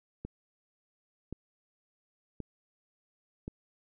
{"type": "click train", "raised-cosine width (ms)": 3, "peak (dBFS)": -25, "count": 4, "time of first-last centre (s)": [0.25, 3.479], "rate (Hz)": 0.929, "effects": []}